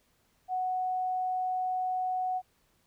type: tone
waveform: sine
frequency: 740 Hz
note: F#5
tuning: in tune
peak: -28 dBFS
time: 0.48-2.42 s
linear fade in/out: 50 ms
effects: pink hiss -70 dBFS RMS until 2.86 s